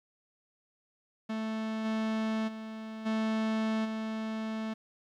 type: tone with level steps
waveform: 45% pulse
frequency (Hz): 220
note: A3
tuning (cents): 0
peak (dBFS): -32 / -29 / -39 / -28 / -33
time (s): 1.29-4.74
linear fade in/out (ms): 10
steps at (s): 1.84 / 2.47 / 3.05 / 3.84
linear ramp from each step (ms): 20
effects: low-pass 4000 Hz 12 dB/octave + 11-bit